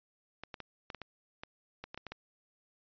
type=clicks; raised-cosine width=0.3 ms; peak=-26 dBFS; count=12; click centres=0.436 / 0.542 / 0.603 / 0.902 / 0.947 / 1.017 / 1.435 / 1.84 / 1.945 / 1.976 / 2.067 / 2.12 s; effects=resampled to 11025 Hz